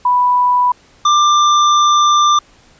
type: tone pair in turn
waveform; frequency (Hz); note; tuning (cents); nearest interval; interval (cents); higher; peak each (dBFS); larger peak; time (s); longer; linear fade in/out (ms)
sine / square; 987.8 / 1187.3; B5 / D6; 0 / +19; minor third; 319; second; -9; neither; 0.05-0.72 / 1.05-2.39; second; 5
effects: pink hiss -48 dBFS RMS until 2.79 s + resampled to 16000 Hz

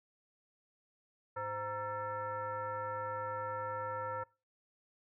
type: tone with frequency modulation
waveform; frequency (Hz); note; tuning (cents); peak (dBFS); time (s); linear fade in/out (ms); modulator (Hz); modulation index
sine; 932.3; A#5; 0; -36; 1.36-4.24; 10; 413; 1.4
effects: noise-tail reverb RT60 0.3 s tail -23 dB re dry

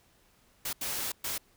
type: noise bursts at uneven times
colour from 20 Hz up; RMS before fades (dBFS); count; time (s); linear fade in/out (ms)
white; -34; 3; 0.65-0.73 / 0.81-1.12 / 1.24-1.38; 5
effects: pink hiss -65 dBFS RMS until 1.56 s

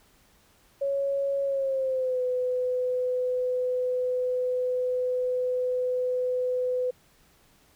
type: tone with pitch glide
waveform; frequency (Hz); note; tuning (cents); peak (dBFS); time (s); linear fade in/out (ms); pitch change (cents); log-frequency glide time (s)
sine; 554.4 to 502.5; C#5 to B4; 0 to +30; -24; 0.81-6.91; 10; -170; 1.44-2.22
effects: pink hiss -61 dBFS RMS until 7.75 s

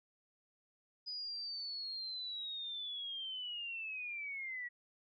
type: linear sweep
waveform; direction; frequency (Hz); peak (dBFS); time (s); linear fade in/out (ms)
sine; down; 4978 to 1916; -40; 1.06-4.69; 20
effects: none

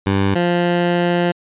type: tone pair in turn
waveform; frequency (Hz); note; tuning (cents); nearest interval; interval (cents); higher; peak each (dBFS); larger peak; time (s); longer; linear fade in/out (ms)
15% pulse; 98 / 174.62; G2 / F3; 0 / 0; minor seventh; 1000; second; -8; neither; 0.06-0.35 / 0.35-1.32; second; 10
effects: resampled to 8000 Hz

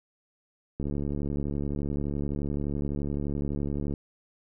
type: click train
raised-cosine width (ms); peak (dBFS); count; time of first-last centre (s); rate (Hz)
3; -19; 226; 0.8-3.938; 71.7
effects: none

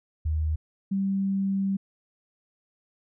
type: tone pair in turn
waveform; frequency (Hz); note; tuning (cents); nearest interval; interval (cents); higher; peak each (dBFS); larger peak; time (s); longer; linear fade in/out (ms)
sine; 77.9 / 194.94; D#2 / G3; +3 / -9; octave + major third; 1588; second; -23; neither; 0.25-0.56 / 0.91-1.77; second; 10
effects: none

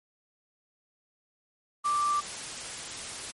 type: tone in noise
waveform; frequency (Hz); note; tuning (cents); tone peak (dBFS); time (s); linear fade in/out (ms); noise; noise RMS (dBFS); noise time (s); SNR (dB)
sine; 1174.7; D6; 0; -24; 1.84-2.21; 20; white; -38; 1.84-3.32; +11
effects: MP3 48 kbps

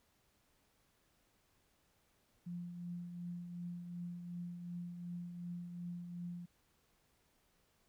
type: tone with tremolo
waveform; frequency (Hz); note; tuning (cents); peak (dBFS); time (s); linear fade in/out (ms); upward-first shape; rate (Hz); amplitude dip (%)
sine; 174.61; F3; 0; -40; 2.46-6.46; 10; triangle; 2.7; 50
effects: pink hiss -75 dBFS RMS until 7.88 s

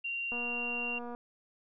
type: tone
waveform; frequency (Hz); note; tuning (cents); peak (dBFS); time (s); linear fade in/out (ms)
sine; 2764; F7; -19; -33; 0.04-0.99; 10
type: click train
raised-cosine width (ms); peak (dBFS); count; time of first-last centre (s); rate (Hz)
1; -30; 200; 0.32-1.149; 240
effects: none

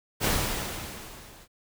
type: noise with level ramp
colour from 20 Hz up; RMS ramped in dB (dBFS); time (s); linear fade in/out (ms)
pink; -23 to -52; 0.2-1.48; 50
effects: none

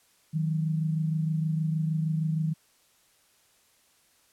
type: tone pair together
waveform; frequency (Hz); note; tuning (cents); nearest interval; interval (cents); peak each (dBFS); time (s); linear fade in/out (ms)
sine; 157.17 / 183.6; D#3 / F#3; +18 / -13; minor third; 269; -25 / -34; 0.33-2.54; 20
effects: white hiss -64 dBFS RMS until 4.32 s + low-pass 12000 Hz 12 dB/octave

